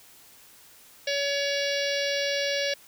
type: harmonic tone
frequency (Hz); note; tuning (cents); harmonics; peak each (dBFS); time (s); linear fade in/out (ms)
565; C#5; +33; 1 / 3 / 4 / 5 / 6 / 7 / 8 / 9 / 10; -28 / -33 / -34 / -35 / -36 / -36 / -37 / -38 / -38; 1.07-2.74; 5
effects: white hiss -53 dBFS RMS until 2.87 s